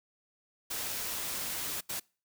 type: noise bursts at uneven times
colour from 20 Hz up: white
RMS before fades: -36 dBFS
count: 2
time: 0.7-1.81 / 1.89-2 s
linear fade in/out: 10 ms
effects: noise-tail reverb RT60 0.4 s tail -26 dB re dry